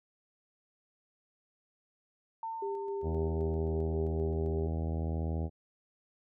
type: tone with exponential decay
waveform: sine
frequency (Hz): 902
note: A5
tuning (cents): +43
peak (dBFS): -34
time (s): 2.43-4.64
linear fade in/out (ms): 2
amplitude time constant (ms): 480
type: tone with tremolo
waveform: sine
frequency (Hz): 397.5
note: G4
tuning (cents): +24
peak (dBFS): -33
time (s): 2.62-4.67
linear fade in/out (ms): 5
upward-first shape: square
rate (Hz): 3.8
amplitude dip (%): 25
type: harmonic tone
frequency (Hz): 80.5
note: E2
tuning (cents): -41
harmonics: 1 / 2 / 3 / 4 / 5 / 6 / 7 / 8 / 9 / 10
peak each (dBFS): -32 / -38 / -42 / -44 / -46 / -48 / -49 / -50 / -51 / -52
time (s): 3.02-5.5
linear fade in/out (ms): 50
effects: none